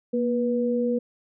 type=tone pair together; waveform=sine; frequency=237.2 / 487.5 Hz; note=A#3 / B4; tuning=+30 / -23 cents; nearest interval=octave; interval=1247 cents; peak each=-24 dBFS; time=0.13-0.99 s; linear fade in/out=10 ms; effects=none